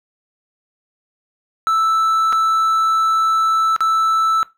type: tone with dropouts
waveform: triangle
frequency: 1318.5 Hz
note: E6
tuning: in tune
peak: -11 dBFS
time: 1.67-4.43 s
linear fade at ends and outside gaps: 0 ms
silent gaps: 2.325-2.329 / 3.763-3.806 s
effects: noise-tail reverb RT60 0.2 s tail -18 dB re dry